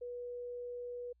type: tone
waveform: sine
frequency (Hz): 487.1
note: B4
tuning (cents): -24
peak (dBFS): -40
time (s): 0.01-1.13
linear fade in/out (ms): 10
effects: added 60 Hz sine -69 dBFS peak until 1.2 s